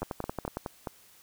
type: two click trains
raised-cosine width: 1 ms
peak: -19 / -18 dBFS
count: 5 / 7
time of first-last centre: 0.03-0.872 / 0.02-0.57 s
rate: 4.75 / 10.9 Hz
effects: white hiss -58 dBFS RMS until 1.22 s